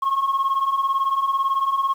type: beating tone pair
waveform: sine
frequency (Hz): 1072 / 1090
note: C6 / C#6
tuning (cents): +42 / -29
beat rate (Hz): 18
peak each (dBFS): -22 / -18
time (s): 0.02-1.94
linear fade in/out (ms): 10
effects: tanh soft clip ceiling -15 dBFS + 8-bit